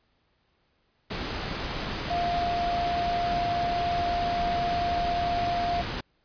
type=tone in noise; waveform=sine; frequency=698.5 Hz; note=F5; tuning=in tune; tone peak=-25 dBFS; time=2.1-5.82 s; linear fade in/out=10 ms; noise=pink; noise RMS=-32 dBFS; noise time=1.1-6.01 s; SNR=+4 dB; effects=pink hiss -70 dBFS RMS until 6.24 s + resampled to 11025 Hz